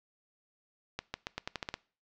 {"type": "accelerating click train", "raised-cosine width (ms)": 0.2, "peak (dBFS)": -17, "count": 9, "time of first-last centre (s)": [0.99, 1.741], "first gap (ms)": 150, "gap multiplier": 0.86, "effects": ["noise-tail reverb RT60 0.4 s tail -22 dB re dry", "low-pass 5000 Hz 12 dB/octave"]}